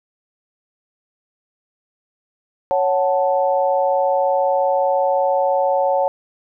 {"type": "chord", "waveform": "sine", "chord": "F# minor", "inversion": "second", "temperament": "equal", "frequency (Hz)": [554.4, 740, 880], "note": ["C#5", "F#5", "A5"], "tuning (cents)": [0, 0, 0], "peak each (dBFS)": [-17, -20, -21], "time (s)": [2.71, 6.08], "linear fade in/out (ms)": 0, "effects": []}